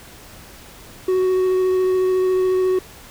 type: tone with vibrato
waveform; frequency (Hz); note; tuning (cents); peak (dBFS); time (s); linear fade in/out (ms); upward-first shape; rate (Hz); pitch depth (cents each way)
triangle; 371.6; F#4; +7; -13; 1.08-2.79; 5; triangle; 14; 12
effects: pink hiss -42 dBFS RMS until 3.1 s